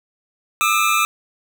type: tone pair together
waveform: 25% pulse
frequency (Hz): 1202 / 1303.8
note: D6 / E6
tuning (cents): +40 / -19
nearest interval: minor second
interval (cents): 141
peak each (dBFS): -14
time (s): 0.61-1.05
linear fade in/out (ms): 0
effects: none